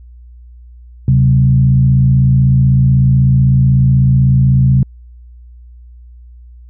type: tone with frequency modulation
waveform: sine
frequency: 130.81 Hz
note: C3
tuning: in tune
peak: -6 dBFS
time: 1.08-4.83 s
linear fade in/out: 2 ms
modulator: 56.1 Hz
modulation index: 0.68
effects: added 60 Hz sine -34 dBFS peak until 6.69 s